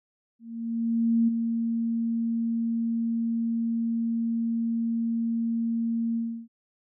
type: tone with ADSR envelope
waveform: sine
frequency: 230 Hz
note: A#3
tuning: 23 cents flat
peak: -18 dBFS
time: 0.39-6.48 s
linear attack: 890 ms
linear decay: 11 ms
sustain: -6 dB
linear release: 320 ms
effects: none